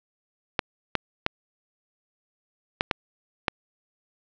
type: clicks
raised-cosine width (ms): 0.3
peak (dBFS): -5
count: 6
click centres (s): 0.592 / 0.953 / 1.264 / 2.809 / 2.912 / 3.482
effects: low-pass 5000 Hz 12 dB/octave